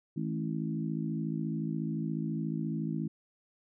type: harmonic tone with a mistuned harmonic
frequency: 54.2 Hz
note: A1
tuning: 25 cents flat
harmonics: 3 / 4 / 5 / 6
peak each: -34 / -36 / -38 / -40 dBFS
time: 0.16-3.08 s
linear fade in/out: 10 ms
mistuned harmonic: 3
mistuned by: -27 cents
effects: none